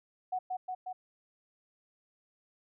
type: tone with echo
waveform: sine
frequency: 740 Hz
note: F#5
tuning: in tune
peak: -30 dBFS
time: 0.32-0.39 s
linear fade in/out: 10 ms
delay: 180 ms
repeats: 3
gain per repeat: -2 dB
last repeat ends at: 0.93 s
effects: none